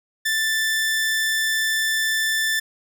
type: tone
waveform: sawtooth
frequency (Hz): 1766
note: A6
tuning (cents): +6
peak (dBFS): -16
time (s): 0.25-2.6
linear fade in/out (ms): 10
effects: none